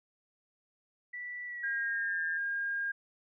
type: tone with pitch glide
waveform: sine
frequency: 1963 to 1779.4 Hz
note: B6 to A6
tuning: -11 to +19 cents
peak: -38 dBFS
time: 1.13-2.38 s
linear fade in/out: 10 ms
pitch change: -170 cents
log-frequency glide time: 1.46-2.2 s
type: tone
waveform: sine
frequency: 1616 Hz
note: G#6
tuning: 48 cents flat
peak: -31 dBFS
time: 1.63-2.92 s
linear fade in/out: 10 ms
effects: none